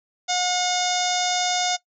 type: harmonic tone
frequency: 722 Hz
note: F#5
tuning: 43 cents flat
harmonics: 1 / 2 / 3 / 4 / 5 / 6 / 7 / 8 / 9 / 10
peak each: -24 / -33 / -31 / -35 / -28 / -35 / -30 / -32 / -30 / -35 dBFS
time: 0.28-1.77 s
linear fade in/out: 20 ms
effects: noise-tail reverb RT60 0.1 s tail -19 dB re dry